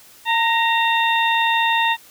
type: harmonic tone with a mistuned harmonic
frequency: 913 Hz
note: A#5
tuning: 36 cents flat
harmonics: 1 / 2 / 3 / 4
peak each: -18 / -21 / -23 / -24 dBFS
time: 0.25-1.97 s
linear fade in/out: 50 ms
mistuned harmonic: 2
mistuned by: +42 cents
effects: white hiss -47 dBFS RMS until 2.1 s